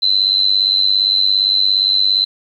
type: tone with amplitude modulation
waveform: sine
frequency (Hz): 4041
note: B7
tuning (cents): +39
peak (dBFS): -7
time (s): 0.02-2.25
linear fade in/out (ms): 10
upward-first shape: sine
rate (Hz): 97.4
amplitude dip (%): 95
effects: 8-bit